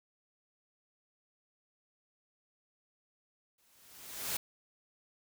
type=noise with exponential growth; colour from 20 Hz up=white; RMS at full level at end=-33 dBFS; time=3.58-4.37 s; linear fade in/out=5 ms; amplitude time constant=170 ms; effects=none